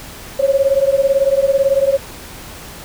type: beating tone pair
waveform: sine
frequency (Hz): 539 / 557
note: C#5 / C#5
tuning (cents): -49 / +8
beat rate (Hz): 18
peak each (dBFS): -14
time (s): 0.39-1.98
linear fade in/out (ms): 10
effects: pink hiss -34 dBFS RMS until 2.84 s